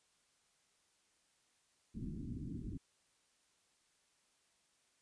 white low-pass noise, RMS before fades -44 dBFS, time 1.94-2.78 s, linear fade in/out 20 ms, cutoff 300 Hz, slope 48 dB/octave, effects white hiss -75 dBFS RMS until 5.01 s + resampled to 22050 Hz

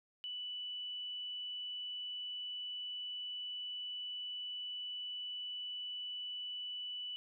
sine tone, 2970 Hz, F#7, 6 cents sharp, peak -40 dBFS, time 0.24-7.16 s, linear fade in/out 0 ms, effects none

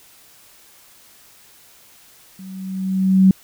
sine tone with level ramp, 189.6 Hz, F#3, 43 cents sharp, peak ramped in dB -34 to -6 dBFS, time 2.39-3.31 s, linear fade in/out 2 ms, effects white hiss -49 dBFS RMS until 3.43 s

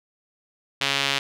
sawtooth tone with band-pass filter, 138.59 Hz, C#3, in tune, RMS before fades -24 dBFS, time 0.81-1.19 s, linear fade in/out 5 ms, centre 3200 Hz, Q 1.6, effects none

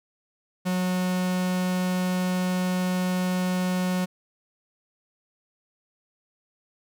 45% pulse tone, 182.7 Hz, F#3, 22 cents flat, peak -23 dBFS, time 0.65-4.06 s, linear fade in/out 20 ms, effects none

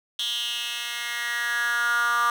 10% pulse tone with high-pass filter sweep, 237.7 Hz, A#3, 34 cents sharp, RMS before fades -26 dBFS, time 0.19-2.3 s, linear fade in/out 2 ms, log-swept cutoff 3300 to 1200 Hz, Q 6, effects none

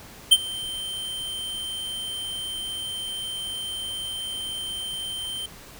square tone with ADSR envelope, 3118 Hz, G7, 10 cents flat, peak -9 dBFS, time 0.31-5.46 s, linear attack 13 ms, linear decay 44 ms, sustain -21 dB, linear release 4 ms, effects pink hiss -45 dBFS RMS until 5.79 s

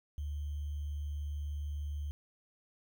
sine tone with sample-and-hold, 73.42 Hz, D2, in tune, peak -35 dBFS, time 0.18-2.11 s, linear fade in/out 0 ms, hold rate 3150 Hz, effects none

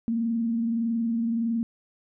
sine tone with frequency modulation, 230 Hz, A#3, 23 cents flat, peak -23 dBFS, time 0.08-1.63 s, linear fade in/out 0 ms, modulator 21.6 Hz, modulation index 0.3, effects none

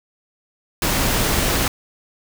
pink noise, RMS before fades -19 dBFS, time 0.82-1.68 s, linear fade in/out 2 ms, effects none

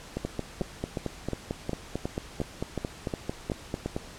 two click trains, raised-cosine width 2 ms, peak -16 / -16 dBFS, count 18 / 11, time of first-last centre 0.17-3.965 / 0.25-3.86 s, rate 4.48 / 2.77 Hz, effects pink hiss -46 dBFS RMS until 4.18 s + low-pass 9000 Hz 12 dB/octave

